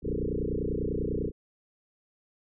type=tone with frequency modulation; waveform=sine; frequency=237.5 Hz; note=A#3; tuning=33 cents sharp; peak=-27 dBFS; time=0.02-1.32 s; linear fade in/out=50 ms; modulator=30.1 Hz; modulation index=7.6; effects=none